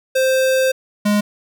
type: tone pair in turn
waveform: square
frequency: 523.3 / 207.3 Hz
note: C5 / G#3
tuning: 0 / -3 cents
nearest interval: octave + major third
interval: 1603 cents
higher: first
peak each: -14 dBFS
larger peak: neither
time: 0.15-0.72 / 1.05-1.21 s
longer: first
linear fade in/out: 10 ms
effects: none